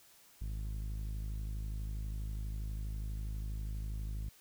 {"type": "tone with low-pass filter", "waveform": "sawtooth", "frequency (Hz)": 52.3, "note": "G#1", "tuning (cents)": 13, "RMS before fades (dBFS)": -39, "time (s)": [0.41, 4.29], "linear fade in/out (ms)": 5, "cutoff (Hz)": 140, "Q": 0.58, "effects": ["white hiss -62 dBFS RMS until 4.4 s"]}